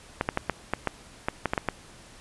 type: clicks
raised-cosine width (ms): 0.5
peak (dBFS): -9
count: 11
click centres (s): 0.211 / 0.289 / 0.374 / 0.497 / 0.736 / 0.873 / 1.285 / 1.457 / 1.535 / 1.578 / 1.687
effects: pink hiss -50 dBFS RMS until 2.2 s + resampled to 24000 Hz